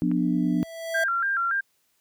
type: chord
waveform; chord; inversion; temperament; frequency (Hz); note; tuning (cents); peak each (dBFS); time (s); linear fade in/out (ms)
sine; B diminished; second; just; 177.8 / 246.9 / 296.3; F3 / B3 / D4; +31 / 0 / +15; -25; 0.02-0.63; 0
type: click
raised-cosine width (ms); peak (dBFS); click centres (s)
0.5; -28; 0.115
type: tone with exponential growth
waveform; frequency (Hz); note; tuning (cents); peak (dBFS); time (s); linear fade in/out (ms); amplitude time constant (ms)
square; 659.3; E5; 0; -24; 0.16-1.04; 5; 190
type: tone with vibrato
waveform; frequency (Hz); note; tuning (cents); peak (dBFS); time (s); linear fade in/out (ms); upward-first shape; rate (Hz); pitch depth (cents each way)
sine; 1480; F#6; 0; -22; 0.94-1.61; 10; square; 3.5; 130
effects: white hiss -69 dBFS RMS until 2 s + high-pass 60 Hz 12 dB/octave